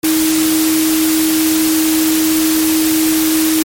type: tone in noise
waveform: sine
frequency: 316.8 Hz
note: D#4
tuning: 31 cents sharp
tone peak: -11 dBFS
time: 0.03-3.63 s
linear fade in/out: 10 ms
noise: white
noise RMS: -18 dBFS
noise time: 0.03-3.63 s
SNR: +4 dB
effects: MP3 64 kbps